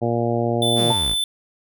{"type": "harmonic tone", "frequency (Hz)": 117.7, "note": "A#2", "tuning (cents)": 17, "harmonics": [1, 2, 3, 4, 5, 6, 7], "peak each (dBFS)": [-24, -25, -25, -26, -26, -27, -33], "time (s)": [0.01, 0.93], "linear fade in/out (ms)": 20}
{"type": "tone", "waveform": "square", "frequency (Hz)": 3520, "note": "A7", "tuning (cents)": 0, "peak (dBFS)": -20, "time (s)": [0.62, 1.24], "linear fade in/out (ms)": 2}
{"type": "exponential sweep", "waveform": "sawtooth", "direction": "down", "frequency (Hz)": [261.6, 43.13], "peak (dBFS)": -22, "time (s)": [0.75, 1.16], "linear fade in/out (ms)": 50}
{"type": "tone with exponential decay", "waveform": "sine", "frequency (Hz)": 887, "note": "A5", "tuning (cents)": 14, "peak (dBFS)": -18, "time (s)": [0.9, 1.19], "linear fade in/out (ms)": 5, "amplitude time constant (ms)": 63}
{"effects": []}